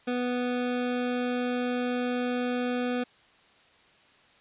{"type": "tone", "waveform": "25% pulse", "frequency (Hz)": 246.9, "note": "B3", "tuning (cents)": 0, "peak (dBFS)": -23, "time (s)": [0.07, 3.04], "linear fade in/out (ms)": 10, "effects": ["white hiss -59 dBFS RMS until 4.4 s", "resampled to 8000 Hz"]}